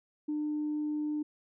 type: tone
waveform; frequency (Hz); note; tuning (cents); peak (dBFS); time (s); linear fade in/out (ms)
sine; 300.5; D4; +40; -29; 0.28-1.23; 10
effects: tanh soft clip ceiling -26 dBFS